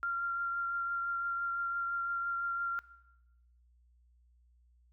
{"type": "tone with vibrato", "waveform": "sine", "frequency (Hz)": 1383, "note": "F6", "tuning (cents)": -17, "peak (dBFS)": -31, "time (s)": [0.03, 2.79], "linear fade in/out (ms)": 0, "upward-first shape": "triangle", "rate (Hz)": 5.9, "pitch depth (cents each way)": 12, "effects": ["noise-tail reverb RT60 0.9 s tail -18 dB re dry", "added 60 Hz sine -63 dBFS peak until 4.92 s"]}